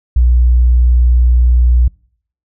triangle tone with tanh clipping, 60.7 Hz, B1, 29 cents flat, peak -6 dBFS, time 0.16-1.88 s, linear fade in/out 5 ms, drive 5 dB, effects noise-tail reverb RT60 0.6 s tail -26 dB re dry

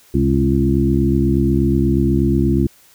harmonic tone with a mistuned harmonic, 68.3 Hz, C#2, 25 cents flat, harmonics 1 / 2 / 3 / 4 / 5, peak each -19 / -19 / -19 / -19 / -19 dBFS, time 0.14-2.67 s, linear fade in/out 5 ms, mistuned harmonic 2, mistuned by -63 cents, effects white hiss -50 dBFS RMS until 2.94 s

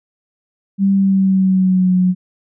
sine tone with pitch glide, 196 to 182.87 Hz, G3 to F#3, 0 to -20 cents, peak -10 dBFS, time 0.78-2.15 s, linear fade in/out 50 ms, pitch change -120 cents, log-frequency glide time 0.93-1.94 s, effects none

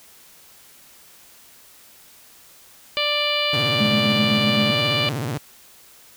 harmonic tone, 589 Hz, D5, 5 cents sharp, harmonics 1 / 2 / 3 / 4 / 5 / 6 / 7 / 8, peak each -26 / -29 / -34 / -25 / -24 / -28 / -30 / -33 dBFS, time 2.97-5.09 s, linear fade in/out 0 ms
sawtooth tone with vibrato, 130 Hz, C3, 11 cents flat, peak -20 dBFS, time 3.53-5.38 s, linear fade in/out 5 ms, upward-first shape sine, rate 16 Hz, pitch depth 290 cents each way
sine tone with tremolo, 211.5 Hz, G#3, 32 cents sharp, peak -18 dBFS, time 3.8-4.71 s, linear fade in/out 5 ms, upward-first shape square, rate 7.8 Hz, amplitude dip 45%
effects white hiss -49 dBFS RMS until 6.16 s

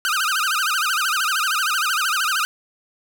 sawtooth tone with vibrato, 1379 Hz, F6, 22 cents flat, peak -15 dBFS, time 0.05-2.45 s, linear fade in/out 0 ms, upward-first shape sine, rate 13 Hz, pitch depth 230 cents each way, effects none

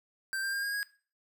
square tone with pitch steps, 1568 / 1588.1 / 1608.4 / 1628.9 / 1649.8 Hz, G6 / G6 / G6 / G#6 / G#6, 0 / +22 / +44 / -34 / -12 cents, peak -32 dBFS, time 0.33-0.83 s, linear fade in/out 0 ms, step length 100 ms, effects noise-tail reverb RT60 0.4 s tail -18 dB re dry

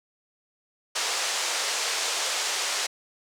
white band-pass noise, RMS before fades -28 dBFS, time 0.95-2.87 s, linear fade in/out 10 ms, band 440 to 7500 Hz, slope 24 dB/octave, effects none

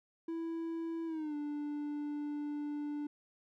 triangle tone with pitch glide, 330 to 294 Hz, E4 to D4, +2 to +2 cents, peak -34 dBFS, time 0.28-3.07 s, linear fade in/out 5 ms, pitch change -200 cents, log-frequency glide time 1.06-1.35 s, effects none

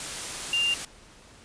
sine tone in noise, 2794 Hz, F7, in tune, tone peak -22 dBFS, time 0.53-0.74 s, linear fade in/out 2 ms, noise white, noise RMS -34 dBFS, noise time 0-0.85 s, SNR +9 dB, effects pink hiss -52 dBFS RMS until 1.44 s + resampled to 22050 Hz

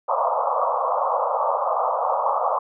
white band-pass noise, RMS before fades -22 dBFS, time 0.08-2.59 s, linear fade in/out 10 ms, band 500 to 1200 Hz, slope 96 dB/octave, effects none

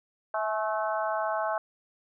harmonic tone with a mistuned harmonic, 217.3 Hz, A3, 21 cents flat, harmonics 3 / 4 / 5 / 6 / 7, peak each -30 / -32 / -34 / -36 / -37 dBFS, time 0.34-1.58 s, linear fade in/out 2 ms, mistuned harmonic 4, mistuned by -37 cents, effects none

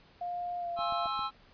sine tone with pitch glide, 706 to 690.7 Hz, F5 to F5, +19 to -19 cents, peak -33 dBFS, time 0.21-1.07 s, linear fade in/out 5 ms, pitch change -38 cents, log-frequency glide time 0.59-0.68 s
square chord, Ab augmented, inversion none, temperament equal with one note detuned, 830.6 / 1064.8 / 1318.5 Hz, Ab5 / C6 / E6, 0 / +30 / 0 cents, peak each -39 / -38 / -34 dBFS, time 0.76-1.31 s, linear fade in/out 50 ms
click train, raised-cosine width 3 ms, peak -37 dBFS, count 4, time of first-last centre 0.79-1.192 s, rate 7.46 Hz
effects pink hiss -60 dBFS RMS until 1.53 s + resampled to 11025 Hz

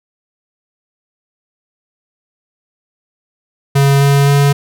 square tone with pitch steps, 139.3 / 140.43 / 141.57 Hz, C#3 / C#3 / C#3, +9 / +23 / +37 cents, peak -8 dBFS, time 3.75-4.53 s, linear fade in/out 10 ms, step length 260 ms, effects none

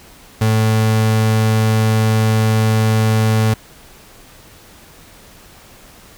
35% pulse tone, 110 Hz, A2, in tune, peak -10 dBFS, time 0.41-3.54 s, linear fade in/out 5 ms, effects pink hiss -43 dBFS RMS until 6.17 s

